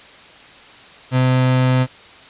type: tone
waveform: 35% pulse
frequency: 128.3 Hz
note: C3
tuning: 34 cents flat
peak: -11 dBFS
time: 1.11-1.87 s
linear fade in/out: 50 ms
effects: white hiss -42 dBFS RMS until 2.29 s + resampled to 8000 Hz